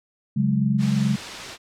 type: chord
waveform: sine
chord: C# suspended fourth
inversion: none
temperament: equal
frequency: 138.59 / 185 / 207.7 Hz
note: C#3 / F#3 / G#3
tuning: 0 / 0 / 0 cents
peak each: -22 / -25 / -21 dBFS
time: 0.36-1.16 s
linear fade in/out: 10 ms
type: noise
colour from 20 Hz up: white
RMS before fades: -32 dBFS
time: 0.78-1.58 s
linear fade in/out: 50 ms
effects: low-pass 5000 Hz 12 dB/octave